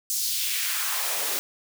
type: noise with high-pass filter sweep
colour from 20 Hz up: white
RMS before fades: -27 dBFS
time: 0.1-1.39 s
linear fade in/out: 0 ms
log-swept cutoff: 6400 to 350 Hz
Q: 1.6
effects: none